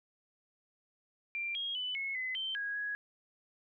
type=tone with pitch steps; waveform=sine; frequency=2370 / 3266 / 2997 / 2183 / 2029 / 3109 / 1649 / 1667 Hz; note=D7 / G#7 / F#7 / C#7 / B6 / G7 / G#6 / G#6; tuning=+15 / -30 / +22 / -27 / +46 / -15 / -13 / +6 cents; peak=-34 dBFS; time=1.35-2.95 s; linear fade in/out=0 ms; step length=200 ms; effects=none